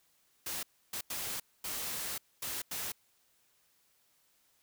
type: noise bursts at uneven times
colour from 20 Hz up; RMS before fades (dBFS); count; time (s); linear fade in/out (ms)
white; -38; 6; 0.46-0.63 / 0.93-1.01 / 1.1-1.4 / 1.64-2.18 / 2.42-2.62 / 2.71-2.92; 5
effects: white hiss -71 dBFS RMS until 4.62 s